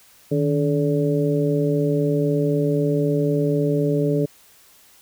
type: harmonic tone with a mistuned harmonic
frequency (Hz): 143.9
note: D3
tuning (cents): -35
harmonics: 1 / 2 / 3 / 4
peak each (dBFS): -21 / -23 / -22 / -27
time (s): 0.31-4.26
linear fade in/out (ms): 10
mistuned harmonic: 1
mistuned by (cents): +110
effects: white hiss -52 dBFS RMS until 5.01 s